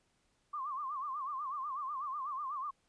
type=tone with vibrato; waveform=sine; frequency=1122 Hz; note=C#6; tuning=21 cents sharp; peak=-36 dBFS; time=0.53-2.71 s; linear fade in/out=10 ms; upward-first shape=sine; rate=8.1 Hz; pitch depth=140 cents each way; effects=pink hiss -75 dBFS RMS until 2.88 s + resampled to 22050 Hz